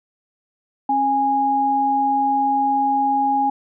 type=tone pair together; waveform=sine; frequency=271.7 / 825.5 Hz; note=C#4 / G#5; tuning=-35 / -11 cents; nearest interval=octave + perfect fifth; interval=1924 cents; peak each=-24 / -16 dBFS; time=0.89-3.5 s; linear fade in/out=5 ms; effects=none